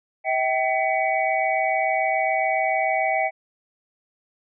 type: tone cluster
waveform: sine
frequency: 644 / 771 / 2002 / 2254 Hz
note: E5 / G5 / B6 / C#7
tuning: -41 / -29 / +23 / +28 cents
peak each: -24 / -23 / -29 / -26 dBFS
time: 0.24-3.31 s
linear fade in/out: 50 ms
effects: none